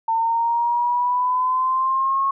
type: exponential sweep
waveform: sine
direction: up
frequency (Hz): 900 to 1095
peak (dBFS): -17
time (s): 0.08-2.31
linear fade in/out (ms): 5
effects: none